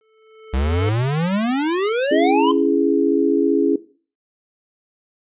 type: tone with exponential growth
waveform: square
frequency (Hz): 438.4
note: A4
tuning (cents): -6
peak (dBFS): -20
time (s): 0.01-0.89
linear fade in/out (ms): 1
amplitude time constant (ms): 190
type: exponential sweep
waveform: square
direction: up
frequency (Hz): 63 to 1048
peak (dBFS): -18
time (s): 0.53-2.52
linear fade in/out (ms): 10
type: chord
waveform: sine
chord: C# minor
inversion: none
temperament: just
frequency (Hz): 277.2 / 332.6 / 415.8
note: C#4 / E4 / G#4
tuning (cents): 0 / +16 / +2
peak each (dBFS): -18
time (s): 2.11-3.76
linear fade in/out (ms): 5
effects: noise-tail reverb RT60 0.4 s tail -17 dB re dry + resampled to 8000 Hz